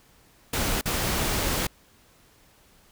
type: noise with dropouts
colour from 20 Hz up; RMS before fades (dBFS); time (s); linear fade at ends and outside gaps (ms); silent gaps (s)
pink; -26; 0.53-1.67; 5; 0.812-0.856
effects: pink hiss -58 dBFS RMS until 2.91 s